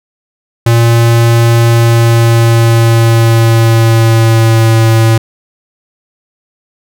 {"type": "tone with pitch glide", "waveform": "square", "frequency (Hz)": [116.54, 112.83], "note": ["A#2", "A2"], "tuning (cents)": [0, 44], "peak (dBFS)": -5, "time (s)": [0.66, 5.18], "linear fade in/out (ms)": 5, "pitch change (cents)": -56, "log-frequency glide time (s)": [1.68, 4.76], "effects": []}